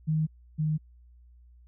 sine tone pair in turn, 156.3 / 154.42 Hz, D#3 / D#3, +8 / -13 cents, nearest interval unison, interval 21 cents, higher first, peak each -23 / -24 dBFS, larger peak first, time 0.07-0.27 / 0.58-0.78 s, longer neither, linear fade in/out 20 ms, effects added 60 Hz sine -52 dBFS peak until 1.67 s

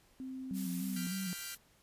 sine tone with pitch glide, 261.1 to 251.6 Hz, C4 to B3, -3 to +32 cents, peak -40 dBFS, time 0.2-1.07 s, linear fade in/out 0 ms, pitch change -65 cents, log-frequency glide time 0.86-0.94 s
sine tone with vibrato, 185 Hz, F#3, in tune, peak -36 dBFS, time 0.51-1.33 s, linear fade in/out 0 ms, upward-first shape square, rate 3.3 Hz, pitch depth 54 cents each way
blue noise, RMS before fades -45 dBFS, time 0.53-1.58 s, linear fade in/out 50 ms
10% pulse chord, G dominant seventh, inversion third, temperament equal, 1396.9 / 1568 / 1975.5 / 2349 Hz, F6 / G6 / B6 / D7, 0 / 0 / 0 / 0 cents, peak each -40 dBFS, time 0.96-1.55 s, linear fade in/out 5 ms
effects pink hiss -67 dBFS RMS until 1.82 s + resampled to 32000 Hz

